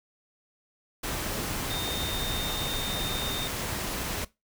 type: tone in noise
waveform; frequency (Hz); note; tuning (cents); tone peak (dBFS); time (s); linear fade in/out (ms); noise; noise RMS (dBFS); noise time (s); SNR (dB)
sine; 3660; A#7; -32; -33; 1.7-3.48; 10; pink; -32; 1.03-4.25; -4
effects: noise-tail reverb RT60 0.2 s tail -19 dB re dry